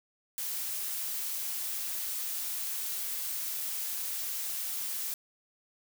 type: noise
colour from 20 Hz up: blue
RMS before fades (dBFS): -35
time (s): 0.38-5.14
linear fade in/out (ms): 0
effects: none